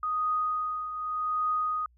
sine tone with tremolo, 1244.5 Hz, D#6, in tune, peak -24 dBFS, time 0.03-1.86 s, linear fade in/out 2 ms, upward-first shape triangle, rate 0.85 Hz, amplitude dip 65%, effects added 60 Hz sine -59 dBFS peak until 1.97 s

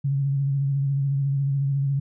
sine tone with vibrato, 138.59 Hz, C#3, in tune, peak -20 dBFS, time 0.04-2 s, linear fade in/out 10 ms, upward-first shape sine, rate 14 Hz, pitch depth 35 cents each way, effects none

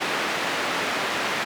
white band-pass noise, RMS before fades -26 dBFS, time 0-1.45 s, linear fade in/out 20 ms, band 220 to 2300 Hz, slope 12 dB/octave, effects none

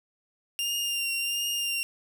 sawtooth tone with vibrato, 2794 Hz, F7, in tune, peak -24 dBFS, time 0.59-1.83 s, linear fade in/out 0 ms, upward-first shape triangle, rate 1.4 Hz, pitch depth 29 cents each way, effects none

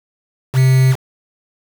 triangle tone with quantisation, 130.81 Hz, C3, in tune, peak -6 dBFS, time 0.53-0.96 s, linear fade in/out 50 ms, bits 4, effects none

